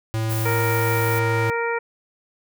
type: tone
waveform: square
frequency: 111.2 Hz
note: A2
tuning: 19 cents sharp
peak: -22 dBFS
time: 0.14-1.5 s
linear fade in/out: 0 ms
type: noise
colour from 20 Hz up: violet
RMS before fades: -31 dBFS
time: 0.29-1.2 s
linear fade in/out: 20 ms
type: harmonic tone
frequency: 466.2 Hz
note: A#4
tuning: in tune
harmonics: 1 / 2 / 3 / 4 / 5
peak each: -24 / -27 / -29 / -30 / -31 dBFS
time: 0.45-1.79 s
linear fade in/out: 10 ms
effects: none